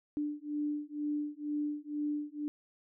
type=beating tone pair; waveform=sine; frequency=294.9 / 297 Hz; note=D4 / D4; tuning=+7 / +20 cents; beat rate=2.1 Hz; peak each=-36 / -36 dBFS; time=0.17-2.48 s; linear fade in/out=0 ms; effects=none